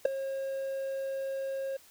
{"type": "tone with ADSR envelope", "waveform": "triangle", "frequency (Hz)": 540, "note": "C#5", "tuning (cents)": -45, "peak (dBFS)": -14, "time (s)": [0.05, 1.77], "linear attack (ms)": 6, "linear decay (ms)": 5, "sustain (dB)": -16, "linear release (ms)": 8, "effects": ["white hiss -58 dBFS RMS until 1.9 s"]}